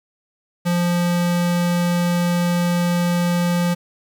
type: tone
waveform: square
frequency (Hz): 174.61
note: F3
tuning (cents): 0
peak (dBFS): -17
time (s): 0.65-3.75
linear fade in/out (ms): 20
effects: 8-bit